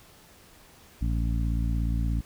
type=harmonic tone; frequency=56.9 Hz; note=A#1; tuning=41 cents flat; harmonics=1 / 2 / 3 / 4 / 5; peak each=-25 / -31 / -35 / -37 / -39 dBFS; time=1.01-2.21 s; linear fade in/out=10 ms; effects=pink hiss -54 dBFS RMS until 2.25 s